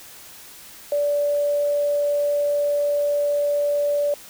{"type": "tone", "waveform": "sine", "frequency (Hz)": 580, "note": "D5", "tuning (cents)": -22, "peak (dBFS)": -18, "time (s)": [0.92, 4.14], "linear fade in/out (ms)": 2, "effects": ["white hiss -43 dBFS RMS until 4.29 s"]}